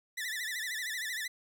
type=tone with vibrato; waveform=sawtooth; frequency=1864.7 Hz; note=A#6; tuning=in tune; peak=-31 dBFS; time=0.17-1.28 s; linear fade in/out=10 ms; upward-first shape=sine; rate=13 Hz; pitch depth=140 cents each way; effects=none